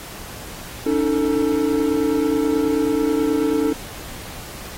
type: tone cluster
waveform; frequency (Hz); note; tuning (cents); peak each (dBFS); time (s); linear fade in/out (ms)
triangle; 283.7 / 313 / 444.1; C#4 / D#4 / A4; +40 / +10 / +16; -19; 0.86-3.73; 5
effects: pink hiss -36 dBFS RMS until 4.77 s + AAC 48 kbps